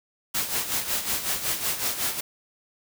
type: noise with tremolo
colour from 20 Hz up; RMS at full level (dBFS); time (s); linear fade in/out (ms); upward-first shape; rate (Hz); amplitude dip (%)
white; -25; 0.34-2.21; 10; sine; 5.4; 65
effects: none